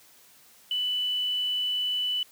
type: tone with quantisation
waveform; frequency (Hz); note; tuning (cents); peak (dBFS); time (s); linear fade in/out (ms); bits
sine; 2983; F#7; +13; -25; 0.71-2.23; 2; 8
effects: white hiss -56 dBFS RMS until 2.31 s + high-pass 80 Hz 12 dB/octave